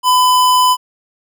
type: tone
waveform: square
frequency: 1005 Hz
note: B5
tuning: 30 cents sharp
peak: -9 dBFS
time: 0.03-0.77 s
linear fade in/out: 50 ms
effects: none